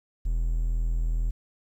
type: tone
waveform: triangle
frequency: 41 Hz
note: E1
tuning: 9 cents flat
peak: -21 dBFS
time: 0.25-1.31 s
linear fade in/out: 10 ms
effects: 10-bit